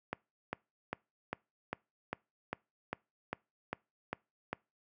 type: click train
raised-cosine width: 0.5 ms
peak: -20 dBFS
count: 12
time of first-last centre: 0.13-4.53 s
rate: 2.5 Hz
effects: noise-tail reverb RT60 0.3 s tail -25 dB re dry + high-pass 100 Hz 12 dB/octave